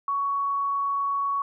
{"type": "tone", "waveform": "sine", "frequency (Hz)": 1118, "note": "C#6", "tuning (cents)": 14, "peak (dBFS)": -23, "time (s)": [0.08, 1.42], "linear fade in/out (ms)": 2, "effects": []}